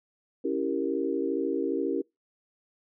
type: chord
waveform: sine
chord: C# diminished seventh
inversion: none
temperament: equal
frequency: 277.2 / 329.6 / 392 / 466.2 Hz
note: C#4 / E4 / G4 / Bb4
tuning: 0 / 0 / 0 / 0 cents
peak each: -31 / -31 / -31 / -32 dBFS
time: 0.44-2.02 s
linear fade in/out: 10 ms
effects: noise-tail reverb RT60 0.2 s tail -25 dB re dry